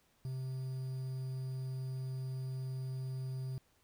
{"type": "tone with quantisation", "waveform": "triangle", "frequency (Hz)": 130.5, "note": "C3", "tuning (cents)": -4, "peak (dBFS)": -35, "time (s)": [0.25, 3.58], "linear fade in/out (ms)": 0, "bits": 10, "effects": ["pink hiss -72 dBFS RMS until 3.83 s"]}